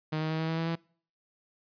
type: tone with pitch steps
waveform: sawtooth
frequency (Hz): 155.56 / 157.28 / 159.01 / 160.77 / 162.54 / 164.33 / 166.15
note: D#3 / D#3 / D#3 / E3 / E3 / E3 / E3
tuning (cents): 0 / +19 / +38 / -43 / -24 / -5 / +14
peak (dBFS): -25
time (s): 0.12-0.757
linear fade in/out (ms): 10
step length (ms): 91
effects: noise-tail reverb RT60 0.5 s tail -25 dB re dry + resampled to 11025 Hz